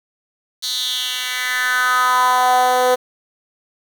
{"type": "tone with high-pass filter sweep", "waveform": "10% pulse", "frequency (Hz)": 251.7, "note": "B3", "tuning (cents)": 33, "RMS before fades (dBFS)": -17, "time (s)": [0.62, 2.96], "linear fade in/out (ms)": 20, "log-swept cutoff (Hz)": [4400, 510], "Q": 3.9, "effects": ["7-bit"]}